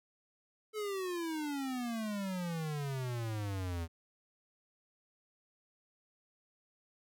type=exponential sweep; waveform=square; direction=down; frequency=437.2 to 81.3 Hz; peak=-36 dBFS; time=0.73-3.88 s; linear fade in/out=50 ms; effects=none